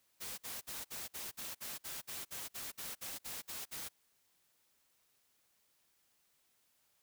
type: noise bursts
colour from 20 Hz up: white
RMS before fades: -44 dBFS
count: 16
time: 0.2-3.89 s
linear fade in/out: 20 ms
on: 180 ms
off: 54 ms
effects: white hiss -75 dBFS RMS until 7.02 s